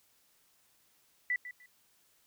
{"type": "tone with echo", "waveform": "sine", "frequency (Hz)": 1975.5, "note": "B6", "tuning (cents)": 0, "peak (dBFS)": -28, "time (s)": [1.3, 1.36], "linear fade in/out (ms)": 2, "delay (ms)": 150, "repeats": 2, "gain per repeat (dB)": -13, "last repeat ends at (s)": 1.66, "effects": ["white hiss -69 dBFS RMS until 2.26 s"]}